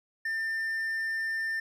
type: tone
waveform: triangle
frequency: 1795 Hz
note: A6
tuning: 34 cents sharp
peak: -27 dBFS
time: 0.25-1.6 s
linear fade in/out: 5 ms
effects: none